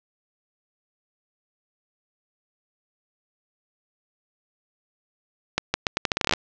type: accelerating click train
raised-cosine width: 0.2 ms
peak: -3 dBFS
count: 14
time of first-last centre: 5.58-6.336 s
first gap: 160 ms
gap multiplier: 0.8
effects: low-pass 6000 Hz 12 dB/octave